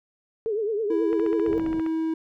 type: tone with vibrato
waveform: sine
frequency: 428.6 Hz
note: A4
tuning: 45 cents flat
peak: -23 dBFS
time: 0.46-1.58 s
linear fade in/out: 0 ms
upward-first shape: triangle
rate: 9.3 Hz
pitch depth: 140 cents each way
type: tone with pitch glide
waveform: triangle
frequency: 330 to 321.9 Hz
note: E4 to E4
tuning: +2 to -41 cents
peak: -21 dBFS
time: 0.9-2.14 s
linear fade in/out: 5 ms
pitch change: -43 cents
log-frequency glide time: 1.47-1.67 s
type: click train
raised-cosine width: 0.5 ms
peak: -23 dBFS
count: 12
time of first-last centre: 1.13-1.863 s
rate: 15 Hz
type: low-pass noise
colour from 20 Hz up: pink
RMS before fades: -38 dBFS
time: 1.47-1.81 s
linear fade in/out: 10 ms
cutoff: 620 Hz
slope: 24 dB/octave
effects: none